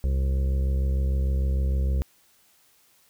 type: harmonic tone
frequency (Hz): 66.6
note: C2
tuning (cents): +31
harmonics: 1 / 2 / 3 / 5 / 6 / 7 / 8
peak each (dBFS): -21 / -33 / -38 / -45 / -46 / -45 / -44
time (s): 0.04-2.02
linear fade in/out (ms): 0
effects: white hiss -61 dBFS RMS until 3.09 s